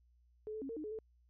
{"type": "tone with pitch steps", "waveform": "sine", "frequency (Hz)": [429.2, 435.5, 271.8, 456, 306.5, 425.3, 439.1], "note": ["A4", "A4", "C#4", "A#4", "D#4", "G#4", "A4"], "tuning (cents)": [-43, -18, -34, -38, -26, 41, -4], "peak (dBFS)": -40, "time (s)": [0.47, 0.988], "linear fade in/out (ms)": 0, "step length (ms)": 74, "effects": ["added 60 Hz sine -66 dBFS peak until 1.29 s"]}